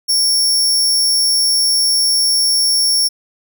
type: tone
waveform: sawtooth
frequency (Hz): 5480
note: F8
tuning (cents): -34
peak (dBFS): -9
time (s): 0.08-3.09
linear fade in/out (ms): 20
effects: none